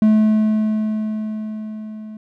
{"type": "tone with level ramp", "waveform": "triangle", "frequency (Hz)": 215.8, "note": "A3", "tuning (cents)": -33, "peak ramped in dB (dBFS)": [-7, -29], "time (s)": [0.02, 2.17], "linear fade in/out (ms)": 2, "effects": []}